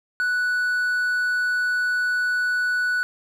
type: tone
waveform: triangle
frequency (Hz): 1480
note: F#6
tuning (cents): 0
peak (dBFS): -18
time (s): 0.2-3.03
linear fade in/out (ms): 0
effects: none